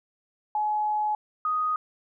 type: tone pair in turn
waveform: sine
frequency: 847 / 1246.1 Hz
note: G#5 / D#6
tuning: +34 / +2 cents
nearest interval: perfect fifth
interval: 668 cents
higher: second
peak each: -23 dBFS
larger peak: neither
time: 0.55-1.15 / 1.45-1.76 s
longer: first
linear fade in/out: 2 ms
effects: none